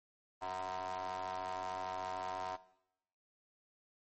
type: ring-modulated tone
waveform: 30% pulse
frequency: 93.4 Hz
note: F#2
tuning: 17 cents sharp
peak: -33 dBFS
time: 0.41-2.57 s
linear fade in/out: 20 ms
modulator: 838 Hz
effects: noise-tail reverb RT60 0.8 s tail -18 dB re dry + MP3 32 kbps